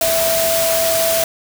sine tone in noise, 659.3 Hz, E5, in tune, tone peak -16 dBFS, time 0.01-1.24 s, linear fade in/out 2 ms, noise white, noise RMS -19 dBFS, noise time 0.01-1.24 s, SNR 0 dB, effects none

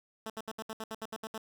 10% pulse tone bursts, 220.5 Hz, A3, 4 cents sharp, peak -29 dBFS, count 11, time 0.26-1.379 s, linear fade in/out 2 ms, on 39 ms, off 69 ms, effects none

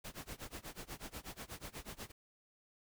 pink noise with tremolo, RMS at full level -45 dBFS, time 0.04-2.12 s, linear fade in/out 10 ms, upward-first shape sine, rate 8.2 Hz, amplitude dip 95%, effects none

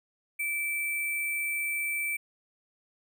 sine tone with sample-and-hold, 2325 Hz, D7, 18 cents flat, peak -28 dBFS, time 0.39-2.17 s, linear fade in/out 10 ms, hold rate 11025 Hz, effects none

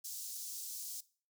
pink high-pass noise, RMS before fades -44 dBFS, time 0.04-1.01 s, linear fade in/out 10 ms, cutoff 5300 Hz, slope 24 dB/octave, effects noise-tail reverb RT60 0.4 s tail -20 dB re dry

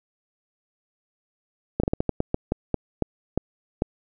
slowing click train, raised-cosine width 2 ms, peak -8 dBFS, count 13, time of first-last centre 1.8-3.821 s, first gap 35 ms, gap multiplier 1.26, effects none

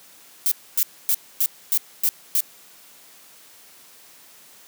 violet noise bursts, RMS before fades -19 dBFS, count 7, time 0.46-2.405 s, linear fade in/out 0 ms, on 55 ms, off 260 ms, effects white hiss -49 dBFS RMS until 4.67 s + high-pass 150 Hz 12 dB/octave

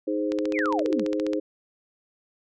sine chord, Ab major, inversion second, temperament equal, 311.1 / 415.3 / 523.3 Hz, Eb4 / Ab4 / C5, 0 / 0 / 0 cents, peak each -26 / -30 / -29 dBFS, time 0.07-1.4 s, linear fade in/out 10 ms
click train, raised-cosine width 0.2 ms, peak -18 dBFS, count 16, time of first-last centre 0.32-1.334 s, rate 14.8 Hz
sine exponential sweep, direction down, 2637 to 171.6 Hz, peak -25 dBFS, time 0.53-1.05 s, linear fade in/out 50 ms
effects none

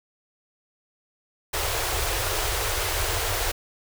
pink band-stop noise, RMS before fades -26 dBFS, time 1.53-3.52 s, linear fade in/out 10 ms, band 110 to 360 Hz, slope 48 dB/octave, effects none

